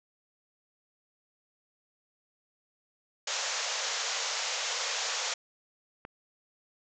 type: band-pass noise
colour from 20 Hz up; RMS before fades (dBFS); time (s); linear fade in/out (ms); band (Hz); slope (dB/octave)
white; -33; 3.27-5.34; 5; 450 to 7200; 96
type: click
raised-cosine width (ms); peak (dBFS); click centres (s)
0.5; -26; 6.051
effects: none